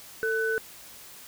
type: tone pair together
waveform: sine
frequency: 446 / 1500 Hz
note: A4 / F#6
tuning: +23 / +23 cents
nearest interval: octave + major sixth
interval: 2100 cents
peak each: -27 dBFS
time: 0.23-0.58 s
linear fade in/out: 0 ms
effects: white hiss -47 dBFS RMS until 1.27 s